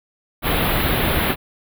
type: band-stop noise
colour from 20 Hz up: pink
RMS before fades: -19 dBFS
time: 0.42-1.36 s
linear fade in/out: 50 ms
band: 3900 to 11000 Hz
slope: 48 dB/octave
effects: none